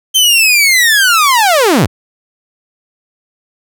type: linear sweep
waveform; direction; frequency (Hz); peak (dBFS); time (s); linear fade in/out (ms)
sawtooth; down; 3136 to 63.4; -3; 0.14-1.87; 20
effects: none